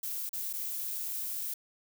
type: noise with dropouts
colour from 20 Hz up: violet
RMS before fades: -36 dBFS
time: 0.03-1.54 s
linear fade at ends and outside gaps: 5 ms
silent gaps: 0.293-0.33 / 0.53-0.534 s
effects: none